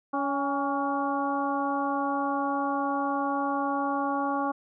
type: harmonic tone with a mistuned harmonic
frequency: 281.4 Hz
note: C#4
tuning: 26 cents sharp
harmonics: 1 / 2 / 3 / 4 / 5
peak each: -30 / -34 / -30 / -31 / -38 dBFS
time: 0.13-4.52 s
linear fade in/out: 10 ms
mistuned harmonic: 3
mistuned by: -40 cents
effects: none